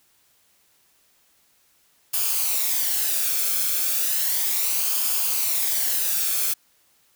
blue noise with flanger, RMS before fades -23 dBFS, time 2.13-6.54 s, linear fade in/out 10 ms, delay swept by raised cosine 0.51 to 1.05 ms, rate 0.34 Hz, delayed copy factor -0.5, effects white hiss -62 dBFS RMS until 7.15 s

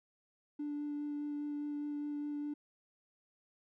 triangle tone with vibrato, 293.1 Hz, D4, 3 cents flat, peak -33 dBFS, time 0.59-2.54 s, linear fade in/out 10 ms, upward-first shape sine, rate 4.9 Hz, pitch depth 9 cents each way, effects tanh soft clip ceiling -33 dBFS

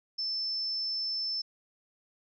sine tone, 5290 Hz, E8, 5 cents sharp, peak -30 dBFS, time 0.18-1.42 s, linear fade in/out 10 ms, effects none

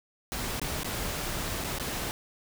pink noise with dropouts, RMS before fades -33 dBFS, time 0.32-2.11 s, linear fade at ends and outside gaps 0 ms, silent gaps 0.597-0.616 / 0.833-0.845 / 1.64-1.645 / 1.785-1.798 s, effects none

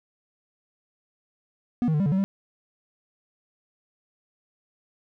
triangle tone with pitch steps, 243.2 / 158.3 / 149.6 / 197.3 / 144.7 / 189.8 / 196.2 Hz, B3 / D#3 / D3 / G3 / D3 / F#3 / G3, -26 / +30 / +32 / +11 / -25 / +44 / +2 cents, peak -18 dBFS, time 1.82-2.24 s, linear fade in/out 0 ms, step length 60 ms, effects none

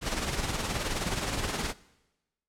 pink noise with tremolo, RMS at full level -29 dBFS, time 0.01-1.74 s, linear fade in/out 50 ms, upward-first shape sine, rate 19 Hz, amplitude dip 50%, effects noise-tail reverb RT60 1.0 s tail -20 dB re dry + low-pass 9000 Hz 12 dB/octave

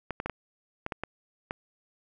clicks, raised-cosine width 0.5 ms, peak -17 dBFS, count 8, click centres 0.107 / 0.201 / 0.26 / 0.297 / 0.864 / 0.922 / 1.036 / 1.509 s, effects none

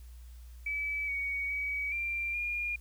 sine tone with pitch steps, 2297 / 2244 / 2269 / 2370 / 2419 Hz, D7 / C#7 / C#7 / D7 / D#7, -39 / +21 / +40 / +15 / -49 cents, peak -31 dBFS, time 0.66-2.76 s, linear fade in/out 5 ms, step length 420 ms, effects added 60 Hz sine -46 dBFS peak until 2.8 s + white hiss -64 dBFS RMS until 2.8 s

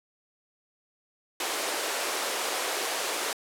pink high-pass noise, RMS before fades -30 dBFS, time 1.4-3.33 s, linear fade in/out 2 ms, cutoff 390 Hz, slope 24 dB/octave, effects low-pass 12000 Hz 12 dB/octave

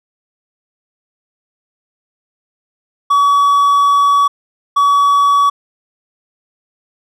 triangle tone bursts at uneven times, 1135 Hz, C#6, 41 cents sharp, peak -6 dBFS, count 2, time 3.1-4.28 / 4.76-5.5 s, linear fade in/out 10 ms, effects none

